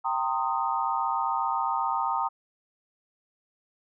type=chord; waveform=sine; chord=C minor seventh; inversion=second; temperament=equal with one note detuned; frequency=784 / 919 / 1046.5 / 1244.5 Hz; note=G5 / Bb5 / C6 / Eb6; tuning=0 / -25 / 0 / 0 cents; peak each=-31 / -28 / -33 / -30 dBFS; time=0.04-2.29 s; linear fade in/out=20 ms; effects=none